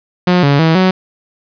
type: tone with pitch steps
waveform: sawtooth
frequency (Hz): 179.4 / 141.7 / 161.8 / 186.3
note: F3 / C#3 / E3 / F#3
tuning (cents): +47 / +38 / -32 / +12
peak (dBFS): -4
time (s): 0.27-0.91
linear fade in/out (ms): 5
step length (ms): 160
effects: resampled to 11025 Hz + 7-bit